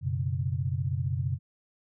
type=chord; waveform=sine; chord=F# suspended fourth; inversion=none; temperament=equal; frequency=92.5 / 123.47 / 138.59 Hz; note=F#2 / B2 / C#3; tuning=0 / 0 / 0 cents; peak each=-31 dBFS; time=0.01-1.39 s; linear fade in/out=50 ms; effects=none